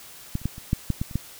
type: clicks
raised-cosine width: 5 ms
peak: -13 / -30 / -12 / -26 / -8 / -10 / -13 / -27 / -11 dBFS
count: 9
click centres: 0.354 / 0.416 / 0.456 / 0.581 / 0.731 / 0.903 / 1.015 / 1.112 / 1.156 s
effects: white hiss -45 dBFS RMS until 1.39 s